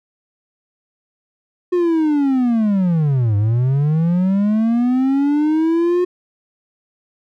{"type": "linear two-way sweep", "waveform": "triangle", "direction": "down then up", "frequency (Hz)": [361.8, 100, 361.8], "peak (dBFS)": -11, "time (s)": [1.72, 6.05], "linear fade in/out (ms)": 10, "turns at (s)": 3.36, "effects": []}